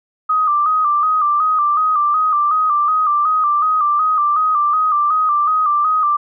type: tone with vibrato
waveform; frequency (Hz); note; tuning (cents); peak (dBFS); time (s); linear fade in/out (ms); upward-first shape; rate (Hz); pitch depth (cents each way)
sine; 1217; D#6; -39; -12; 0.29-6.17; 10; square; 2.7; 55
effects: none